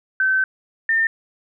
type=tone pair in turn; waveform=sine; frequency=1537 / 1807.9 Hz; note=G6 / A6; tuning=-35 / +46 cents; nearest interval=minor third; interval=281 cents; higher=second; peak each=-15 dBFS; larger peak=neither; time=0.2-0.44 / 0.89-1.07 s; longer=first; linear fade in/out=2 ms; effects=none